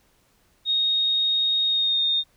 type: tone with pitch glide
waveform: sine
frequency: 3729 to 3673 Hz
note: A#7 to A#7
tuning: 0 to -26 cents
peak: -19 dBFS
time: 0.65-2.24 s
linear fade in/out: 50 ms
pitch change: -26 cents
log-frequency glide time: 1.66-2.03 s
effects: pink hiss -63 dBFS RMS until 2.36 s